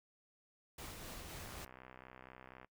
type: noise with tremolo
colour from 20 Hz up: pink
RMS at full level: -48 dBFS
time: 0.78-1.65 s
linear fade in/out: 5 ms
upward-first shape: sine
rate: 3.8 Hz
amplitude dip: 25%
type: click train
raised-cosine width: 0.5 ms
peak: -38 dBFS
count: 77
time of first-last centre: 1.46-2.646 s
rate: 64.1 Hz
effects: noise-tail reverb RT60 0.1 s tail -22 dB re dry